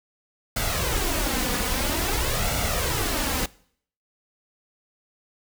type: noise with flanger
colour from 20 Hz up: pink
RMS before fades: -25 dBFS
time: 0.56-3.46 s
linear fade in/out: 5 ms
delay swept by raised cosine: 1.4 to 4.1 ms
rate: 0.5 Hz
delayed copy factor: +0.6
effects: noise-tail reverb RT60 0.6 s tail -22 dB re dry